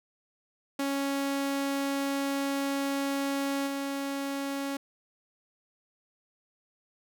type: tone with level steps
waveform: sawtooth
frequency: 277.2 Hz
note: C#4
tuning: in tune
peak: -24 / -27 dBFS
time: 0.79-4.77 s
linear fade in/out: 5 ms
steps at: 3.66 s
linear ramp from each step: 20 ms
effects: none